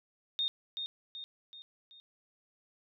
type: tone with echo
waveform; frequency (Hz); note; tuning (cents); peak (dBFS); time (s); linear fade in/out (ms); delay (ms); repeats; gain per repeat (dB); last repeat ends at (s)
sine; 3679; A#7; -24; -29; 0.39-0.48; 0; 380; 4; -6; 2
effects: none